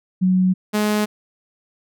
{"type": "tone pair in turn", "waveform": ["sine", "sawtooth"], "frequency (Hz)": [185, 210.7], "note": ["F#3", "G#3"], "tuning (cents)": [0, 25], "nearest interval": "major second", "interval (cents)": 225, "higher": "second", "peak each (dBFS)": -13, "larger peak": "neither", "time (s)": [[0.21, 0.54], [0.73, 1.06]], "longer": "neither", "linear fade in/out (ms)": 20, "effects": []}